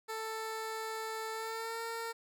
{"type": "tone with pitch glide", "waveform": "15% pulse", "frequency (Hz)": [442.2, 457.8], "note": ["A4", "A#4"], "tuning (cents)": [9, -31], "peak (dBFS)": -31, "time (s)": [0.08, 2.13], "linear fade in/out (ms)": 20, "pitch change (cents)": 60, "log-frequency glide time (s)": [1.32, 1.81], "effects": []}